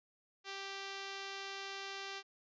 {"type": "tone", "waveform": "5% pulse", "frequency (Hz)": 392, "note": "G4", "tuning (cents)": 0, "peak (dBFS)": -31, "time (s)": [0.44, 2.23], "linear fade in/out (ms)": 50, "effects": ["resampled to 16000 Hz"]}